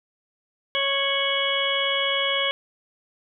harmonic tone with a mistuned harmonic, 553 Hz, C#5, 4 cents flat, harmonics 1 / 2 / 3 / 4 / 5 / 6, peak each -28 / -30 / -32 / -27 / -28 / -26 dBFS, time 0.75-2.51 s, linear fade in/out 0 ms, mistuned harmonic 5, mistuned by +120 cents, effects none

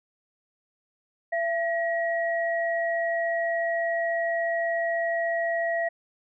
sine tone pair together, 673.5 / 1905 Hz, E5 / A#6, +37 / +37 cents, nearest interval octave + tritone, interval 1800 cents, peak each -25 / -29 dBFS, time 1.32-5.89 s, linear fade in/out 10 ms, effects none

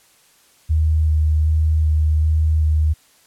sine tone with vibrato, 77.78 Hz, D#2, in tune, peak -13 dBFS, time 0.69-2.94 s, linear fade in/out 20 ms, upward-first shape square, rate 1.3 Hz, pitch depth 12 cents each way, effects white hiss -54 dBFS RMS until 3.26 s + low-pass 12000 Hz 12 dB/octave

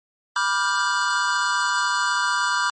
square chord, G dominant seventh, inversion first, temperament just, 980 / 1176 / 1411.2 / 1568 Hz, B5 / D6 / F6 / G6, -14 / +2 / +18 / 0 cents, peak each -26 dBFS, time 0.36-2.7 s, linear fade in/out 2 ms, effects MP3 32 kbps

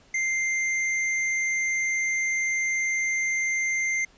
square tone, 2093 Hz, C7, in tune, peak -24 dBFS, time 0.14-4.05 s, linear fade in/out 5 ms, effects pink hiss -57 dBFS RMS until 4.17 s + resampled to 16000 Hz

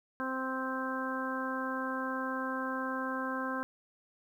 harmonic tone, 261.5 Hz, C4, 1 cent flat, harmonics 1 / 2 / 3 / 4 / 5 / 6, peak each -37 / -40 / -46 / -38 / -42 / -39 dBFS, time 0.2-3.63 s, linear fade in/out 0 ms, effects 11-bit

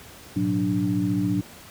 sine tone cluster, 107.6 / 122.2 / 184.1 / 292.9 Hz, A2 / B2 / F#3 / D4, -38 / -18 / -8 / -5 cents, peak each -29 / -30 / -25 / -24 dBFS, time 0.36-1.41 s, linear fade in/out 5 ms, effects pink hiss -45 dBFS RMS until 1.7 s + high-pass 60 Hz 12 dB/octave

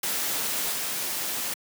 white noise with level steps, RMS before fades -28 / -30 dBFS, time 0.03-1.54 s, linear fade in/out 5 ms, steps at 0.72 s, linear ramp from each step 5 ms, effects high-pass 150 Hz 12 dB/octave

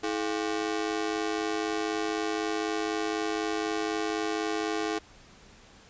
sawtooth ring-modulated tone, 375.9 Hz, F#4, 27 cents sharp, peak -21 dBFS, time 0.03-4.99 s, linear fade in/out 10 ms, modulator 52 Hz, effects pink hiss -54 dBFS RMS until 5.89 s + resampled to 16000 Hz

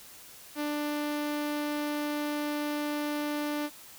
sawtooth tone with notch filter, 295.6 Hz, D4, 11 cents sharp, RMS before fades -32 dBFS, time 0.55-3.7 s, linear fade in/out 50 ms, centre 7700 Hz, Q 1.3, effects white hiss -50 dBFS RMS until 3.98 s

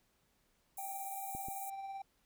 white high-pass noise, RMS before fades -47 dBFS, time 0.77-1.7 s, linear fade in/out 5 ms, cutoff 7000 Hz, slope 48 dB/octave
triangle tone with tremolo, 782 Hz, G5, 4 cents flat, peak -38 dBFS, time 0.78-2.02 s, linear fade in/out 5 ms, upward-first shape sine, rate 18 Hz, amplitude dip 35%
clicks, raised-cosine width 3 ms, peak -34 dBFS, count 2, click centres 1.35 / 1.485 s
effects pink hiss -75 dBFS RMS until 2.25 s

